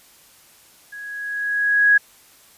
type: tone with level ramp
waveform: sine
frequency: 1661.2 Hz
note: G#6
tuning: in tune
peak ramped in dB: -33 to -9 dBFS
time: 0.92-1.98 s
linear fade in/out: 10 ms
effects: white hiss -51 dBFS RMS until 2.57 s + resampled to 32000 Hz